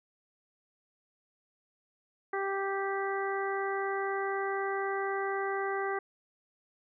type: harmonic tone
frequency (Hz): 392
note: G4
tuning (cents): 0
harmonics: 1 / 2 / 3 / 4 / 5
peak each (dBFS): -33 / -36 / -38 / -39 / -40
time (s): 2.33-5.99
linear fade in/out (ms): 5
effects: none